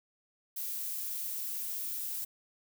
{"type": "noise", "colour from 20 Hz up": "violet", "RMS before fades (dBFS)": -37, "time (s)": [0.56, 2.25], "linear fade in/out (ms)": 10, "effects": []}